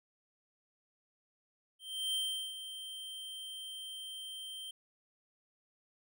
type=tone with ADSR envelope; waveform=square; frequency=3136 Hz; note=G7; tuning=in tune; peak=-32 dBFS; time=1.79-4.71 s; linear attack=350 ms; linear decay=390 ms; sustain=-11 dB; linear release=5 ms; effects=none